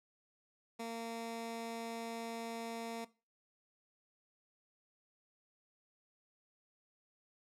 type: tone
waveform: 15% pulse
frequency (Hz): 229.7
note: A#3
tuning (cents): -25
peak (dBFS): -34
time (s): 0.79-3.05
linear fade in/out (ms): 10
effects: noise-tail reverb RT60 0.3 s tail -18 dB re dry + low-pass 12000 Hz 12 dB/octave